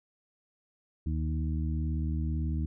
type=harmonic tone with a mistuned harmonic; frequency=78.1 Hz; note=D#2; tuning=7 cents sharp; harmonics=1 / 2 / 3 / 4; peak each=-29 / -35 / -39 / -41 dBFS; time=1.06-2.66 s; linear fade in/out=5 ms; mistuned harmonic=1; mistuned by=-42 cents; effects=none